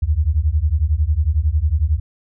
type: beating tone pair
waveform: sine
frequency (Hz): 71.1 / 82.1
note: C#2 / E2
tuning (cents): +45 / -6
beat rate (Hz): 11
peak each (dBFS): -17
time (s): 0.02-2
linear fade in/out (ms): 10
effects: none